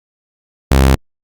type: tone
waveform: sawtooth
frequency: 66.7 Hz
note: C2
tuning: 34 cents sharp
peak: -3 dBFS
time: 0.71-0.95 s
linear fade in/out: 5 ms
effects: Opus 48 kbps